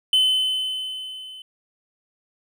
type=tone with level ramp; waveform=triangle; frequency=3042 Hz; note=F#7; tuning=47 cents sharp; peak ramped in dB=-12 to -36 dBFS; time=0.13-1.42 s; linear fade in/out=2 ms; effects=none